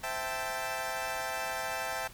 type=chord; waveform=20% pulse; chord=A minor seventh; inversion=first; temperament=equal with one note detuned; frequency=518.4 / 659.3 / 784 / 880 Hz; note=C5 / E5 / G5 / A5; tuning=-16 / 0 / 0 / 0 cents; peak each=-37 / -33 / -33 / -34 dBFS; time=0.03-2.08 s; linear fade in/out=10 ms; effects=pink hiss -52 dBFS RMS until 2.13 s